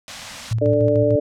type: band-stop noise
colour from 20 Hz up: white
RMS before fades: -31 dBFS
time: 0.08-0.53 s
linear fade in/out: 0 ms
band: 290 to 490 Hz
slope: 96 dB/octave
type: tone with tremolo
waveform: sine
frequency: 112 Hz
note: A2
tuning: 31 cents sharp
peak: -17 dBFS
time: 0.51-1.16 s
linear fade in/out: 5 ms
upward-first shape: square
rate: 6.7 Hz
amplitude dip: 50%
type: harmonic tone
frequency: 146.83 Hz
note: D3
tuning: in tune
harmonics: 2 / 3 / 4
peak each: -22 / -20 / -17 dBFS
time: 0.61-1.2 s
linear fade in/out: 10 ms
effects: low-pass 6000 Hz 12 dB/octave